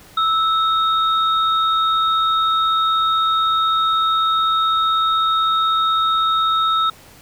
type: tone pair together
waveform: sine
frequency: 1312 / 3714 Hz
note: E6 / A#7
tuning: -9 / -7 cents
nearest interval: octave + tritone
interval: 1802 cents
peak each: -15 / -22 dBFS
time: 0.17-6.9 s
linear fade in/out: 5 ms
effects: pink hiss -45 dBFS RMS until 7.21 s